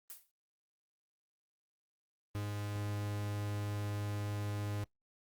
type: noise with exponential decay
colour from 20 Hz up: blue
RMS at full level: -43 dBFS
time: 0.1-0.31 s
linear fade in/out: 0 ms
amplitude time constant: 44 ms
type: tone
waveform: 45% pulse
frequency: 103.2 Hz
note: G#2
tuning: 10 cents flat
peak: -36 dBFS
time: 2.35-4.84 s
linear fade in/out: 0 ms
effects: noise-tail reverb RT60 0.1 s tail -19 dB re dry + Opus 24 kbps